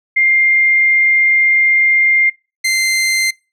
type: tone pair in turn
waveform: sine / sawtooth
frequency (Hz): 2108 / 2083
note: C7 / C7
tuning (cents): +12 / -8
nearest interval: unison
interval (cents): 20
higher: first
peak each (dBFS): -9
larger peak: neither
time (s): 0.16-2.3 / 2.64-3.31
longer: first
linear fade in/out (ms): 10
effects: noise-tail reverb RT60 0.3 s tail -24 dB re dry + low-pass 11000 Hz 12 dB/octave